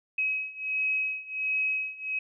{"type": "beating tone pair", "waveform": "sine", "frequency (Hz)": [2548, 2549.4], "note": ["D#7", "D#7"], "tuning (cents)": [41, 41], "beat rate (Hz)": 1.4, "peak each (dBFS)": [-31, -29], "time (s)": [0.18, 2.19], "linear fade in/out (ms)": 5, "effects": []}